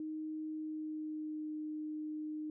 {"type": "tone with pitch glide", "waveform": "sine", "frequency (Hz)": [311.1, 306.5], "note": ["D#4", "D#4"], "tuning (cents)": [0, -26], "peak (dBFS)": -38, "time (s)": [0, 2.5], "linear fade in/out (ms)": 2, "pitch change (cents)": -26, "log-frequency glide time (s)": [0.52, 1.53], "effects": []}